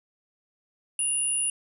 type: tone pair together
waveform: sine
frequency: 2798 / 9831 Hz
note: F7 / D#9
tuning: +3 / -22 cents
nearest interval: octave + minor seventh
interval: 2175 cents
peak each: -33 / -24 dBFS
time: 0.99-1.5 s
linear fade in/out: 2 ms
effects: none